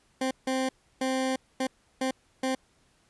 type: tone bursts at uneven times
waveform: 20% pulse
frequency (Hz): 261.6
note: C4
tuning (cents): 0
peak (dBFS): -21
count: 6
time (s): 0.21-0.31 / 0.47-0.69 / 1.01-1.36 / 1.6-1.67 / 2.01-2.11 / 2.43-2.55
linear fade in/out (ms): 5
effects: pink hiss -66 dBFS RMS until 3.09 s + resampled to 24000 Hz